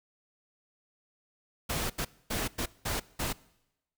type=noise bursts at uneven times; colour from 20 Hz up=pink; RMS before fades=-32 dBFS; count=6; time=1.69-1.9 / 1.98-2.05 / 2.3-2.48 / 2.58-2.66 / 2.85-3 / 3.19-3.33 s; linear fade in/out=10 ms; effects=noise-tail reverb RT60 0.9 s tail -22 dB re dry